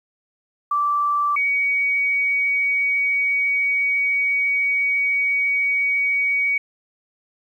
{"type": "tone pair in turn", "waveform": "sine", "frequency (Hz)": [1167, 2253], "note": ["D6", "C#7"], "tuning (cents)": [-11, 28], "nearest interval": "major seventh", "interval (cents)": 1139, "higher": "second", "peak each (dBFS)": -17, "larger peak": "neither", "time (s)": [[0.71, 1.36], [1.36, 6.58]], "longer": "second", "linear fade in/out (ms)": 5, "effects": ["9-bit"]}